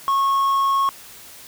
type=tone; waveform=triangle; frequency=1095 Hz; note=C#6; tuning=22 cents flat; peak=-14 dBFS; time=0.08-0.89 s; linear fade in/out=0 ms; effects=white hiss -42 dBFS RMS until 1.47 s